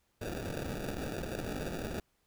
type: noise with sample-and-hold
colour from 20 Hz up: violet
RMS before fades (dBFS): -38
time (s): 0.21-2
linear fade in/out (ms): 5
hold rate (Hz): 1050
effects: pink hiss -75 dBFS RMS until 2.26 s